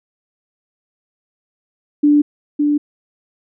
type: tone with echo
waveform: sine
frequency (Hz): 293.7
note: D4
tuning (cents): 0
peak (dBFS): -8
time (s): 2.03-2.22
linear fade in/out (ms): 10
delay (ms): 560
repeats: 1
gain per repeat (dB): -4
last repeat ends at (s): 2.78
effects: none